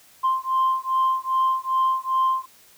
sine beating tone pair, 1046.5 / 1049 Hz, C6 / C6, 0 / +4 cents, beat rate 2.5 Hz, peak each -21 dBFS, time 0.23-2.46 s, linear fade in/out 20 ms, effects tanh soft clip ceiling -14 dBFS + white hiss -53 dBFS RMS until 2.77 s

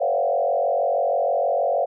sine tone with frequency modulation, 622.3 Hz, D#5, in tune, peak -18 dBFS, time 0-1.86 s, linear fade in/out 20 ms, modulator 46.3 Hz, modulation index 2.5, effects none

